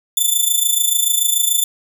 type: tone with amplitude modulation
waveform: 5% pulse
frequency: 3522 Hz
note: A7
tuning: 1 cent sharp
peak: -3 dBFS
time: 0.17-1.64 s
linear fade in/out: 2 ms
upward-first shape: sine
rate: 26.9 Hz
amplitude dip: 70%
effects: none